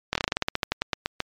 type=slowing click train; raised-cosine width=0.2 ms; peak=-5 dBFS; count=17; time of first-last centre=0.13-1.203 s; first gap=23 ms; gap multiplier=1.13; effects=low-pass 5000 Hz 12 dB/octave + MP3 96 kbps